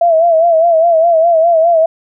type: tone with vibrato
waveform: sine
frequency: 664 Hz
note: E5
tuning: 12 cents sharp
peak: -6 dBFS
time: 0.01-1.86 s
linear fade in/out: 5 ms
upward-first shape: sine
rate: 4.9 Hz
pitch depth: 75 cents each way
effects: none